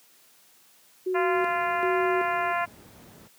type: tone with tremolo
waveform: sine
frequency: 370 Hz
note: F#4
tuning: in tune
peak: -24 dBFS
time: 1.06-2.53 s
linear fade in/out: 10 ms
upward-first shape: square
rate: 1.3 Hz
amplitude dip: 75%
type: harmonic tone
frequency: 346.4 Hz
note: F4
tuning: 14 cents flat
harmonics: 2 / 3 / 4 / 5 / 6 / 7 / 8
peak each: -28 / -29 / -32 / -33 / -36 / -38 / -43 dBFS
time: 1.14-2.66 s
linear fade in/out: 20 ms
type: noise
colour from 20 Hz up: brown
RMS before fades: -43 dBFS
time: 1.33-3.28 s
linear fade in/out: 10 ms
effects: white hiss -58 dBFS RMS until 3.38 s + high-pass 150 Hz 12 dB/octave